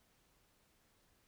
silence, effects pink hiss -73 dBFS RMS until 1.27 s

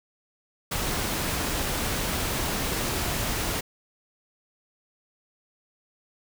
pink noise, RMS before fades -28 dBFS, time 0.71-3.61 s, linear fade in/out 10 ms, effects none

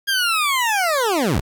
20% pulse linear sweep, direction down, 1633 to 33.8 Hz, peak -12 dBFS, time 0.07-1.41 s, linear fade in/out 20 ms, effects 8-bit

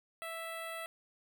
10% pulse tone with notch filter, 659 Hz, E5, 1 cent flat, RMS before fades -42 dBFS, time 0.22-0.86 s, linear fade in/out 0 ms, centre 5400 Hz, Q 0.59, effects none

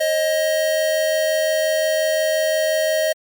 square tone pair together, 542.3 / 628 Hz, C#5 / D#5, -38 / +16 cents, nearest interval minor third, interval 254 cents, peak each -27 / -18 dBFS, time 0-3.13 s, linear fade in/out 10 ms, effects Opus 48 kbps

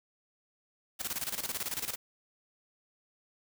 white noise with tremolo, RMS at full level -34 dBFS, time 0.99-1.96 s, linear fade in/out 20 ms, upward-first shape square, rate 18 Hz, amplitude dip 75%, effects none

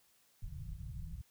pink low-pass noise, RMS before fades -44 dBFS, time 0.42-1.22 s, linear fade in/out 10 ms, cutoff 170 Hz, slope 96 dB/octave, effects white hiss -70 dBFS RMS until 1.3 s

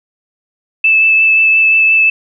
sine tone with vibrato, 2627 Hz, E7, 7 cents flat, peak -6 dBFS, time 0.84-2.1 s, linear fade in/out 5 ms, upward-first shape triangle, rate 5.7 Hz, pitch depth 13 cents each way, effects none

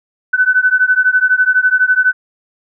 sine beating tone pair, 1500 / 1512 Hz, F#6 / F#6, +23 / +37 cents, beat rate 12 Hz, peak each -12 / -12 dBFS, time 0.33-2.13 s, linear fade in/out 10 ms, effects none

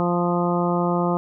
harmonic tone with a mistuned harmonic, 174.61 Hz, F3, in tune, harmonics 1 / 2 / 3 / 4 / 5 / 6 / 7, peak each -22 / -25 / -27 / -28 / -29 / -30 / -30 dBFS, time 0-1.17 s, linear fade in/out 0 ms, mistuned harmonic 7, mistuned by +16 cents, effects none

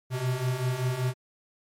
square beating tone pair, 123.6 / 128.8 Hz, B2 / C3, +2 / -27 cents, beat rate 5.2 Hz, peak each -32 / -28 dBFS, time 0.1-1.14 s, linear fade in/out 50 ms, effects MP3 64 kbps

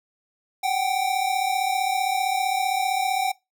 square tone pair together, 750 / 785.4 Hz, F#5 / G5, +23 / +3 cents, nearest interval minor second, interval 80 cents, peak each -25 dBFS, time 0.63-3.32 s, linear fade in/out 10 ms, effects noise-tail reverb RT60 0.2 s tail -21 dB re dry

